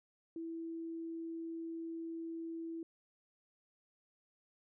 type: tone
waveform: sine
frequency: 329.6 Hz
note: E4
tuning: in tune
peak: -40 dBFS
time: 0.36-2.83 s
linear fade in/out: 2 ms
effects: none